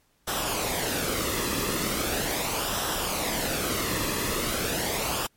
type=noise with flanger; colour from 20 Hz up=pink; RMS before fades=-28 dBFS; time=0.27-5.27 s; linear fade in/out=10 ms; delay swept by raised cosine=0.44 to 1.35 ms; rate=0.39 Hz; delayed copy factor=-0.55; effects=pink hiss -67 dBFS RMS until 5.36 s + MP3 64 kbps